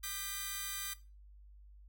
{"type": "chord", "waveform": "5% pulse", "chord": "G major", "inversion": "second", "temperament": "equal with one note detuned", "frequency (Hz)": [1203.5, 1568, 1975.5], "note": ["D6", "G6", "B6"], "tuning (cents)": [42, 0, 0], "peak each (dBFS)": -32, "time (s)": [0.03, 0.94], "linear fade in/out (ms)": 10, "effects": ["noise-tail reverb RT60 0.3 s tail -18 dB re dry", "added 50 Hz sine -54 dBFS peak until 1.88 s"]}